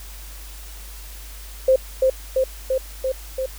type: tone with echo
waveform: sine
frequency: 523.3 Hz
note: C5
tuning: in tune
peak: -11 dBFS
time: 1.68-1.76 s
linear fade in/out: 5 ms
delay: 340 ms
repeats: 5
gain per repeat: -2 dB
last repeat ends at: 3.46 s
effects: added 50 Hz sine -36 dBFS peak until 3.58 s + white hiss -42 dBFS RMS until 3.58 s